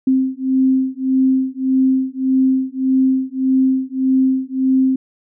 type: beating tone pair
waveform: sine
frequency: 261.6 / 263.3 Hz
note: C4 / C4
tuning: 0 / +11 cents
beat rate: 1.7 Hz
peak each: -16 dBFS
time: 0.07-4.96 s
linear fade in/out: 5 ms
effects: none